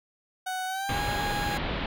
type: tone with pitch glide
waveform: 30% pulse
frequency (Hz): 745 to 821.9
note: F#5 to G#5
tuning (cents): +12 to -18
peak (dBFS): -27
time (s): 0.46-1.58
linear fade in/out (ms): 10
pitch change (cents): +170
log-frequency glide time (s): 0.66-1.01
type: low-pass noise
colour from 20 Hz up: pink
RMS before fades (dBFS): -31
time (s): 0.89-1.86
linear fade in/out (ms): 2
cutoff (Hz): 4000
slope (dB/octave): 48
effects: none